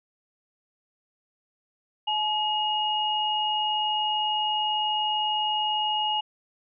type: tone pair together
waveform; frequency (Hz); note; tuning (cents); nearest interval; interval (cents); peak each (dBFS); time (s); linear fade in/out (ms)
sine; 854 / 2873; G#5 / F7; +48 / +48; octave + major sixth; 2100; -26 / -26; 2.07-6.21; 10
effects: none